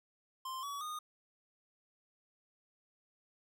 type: tone with pitch steps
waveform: square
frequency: 1046.5 / 1134.6 / 1230.2 Hz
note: C6 / C#6 / D#6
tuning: 0 / +40 / -20 cents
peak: -40 dBFS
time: 0.45-0.99 s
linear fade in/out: 5 ms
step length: 180 ms
effects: none